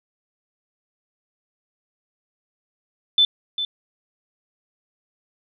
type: tone with echo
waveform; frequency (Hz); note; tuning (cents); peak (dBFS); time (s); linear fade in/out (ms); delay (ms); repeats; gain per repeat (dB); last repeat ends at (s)
sine; 3520; A7; 0; -12; 3.18-3.25; 2; 400; 1; -10; 3.65
effects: none